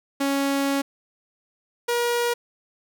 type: tone pair in turn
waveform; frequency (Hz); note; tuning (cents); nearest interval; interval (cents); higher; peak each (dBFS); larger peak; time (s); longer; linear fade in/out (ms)
sawtooth; 277.2 / 477.6; C#4 / A#4; 0 / +42; major sixth; 942; second; -17; neither; 0.2-0.82 / 1.88-2.34; first; 10
effects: none